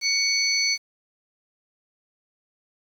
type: tone cluster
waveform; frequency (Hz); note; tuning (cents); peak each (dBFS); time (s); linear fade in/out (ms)
sine; 2234 / 4439 / 6030; C#7 / C#8 / F#8; +13 / +2 / +32; -24 / -23 / -27; 0.01-0.78; 50
effects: 8-bit